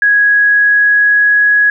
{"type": "tone with pitch glide", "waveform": "sine", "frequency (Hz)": [1661.2, 1671.8], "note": ["G#6", "G#6"], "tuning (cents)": [0, 11], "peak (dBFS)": -6, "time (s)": [0.02, 1.7], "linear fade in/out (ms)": 2, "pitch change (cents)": 11, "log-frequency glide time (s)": [0.14, 1.51], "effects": []}